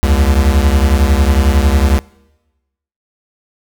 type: beating tone pair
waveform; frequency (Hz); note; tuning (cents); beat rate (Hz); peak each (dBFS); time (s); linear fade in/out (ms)
square; 67.6 / 78.6; C#2 / D#2; -43 / +18; 11; -11 / -14; 0.03-1.99; 0
effects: noise-tail reverb RT60 1.0 s tail -23 dB re dry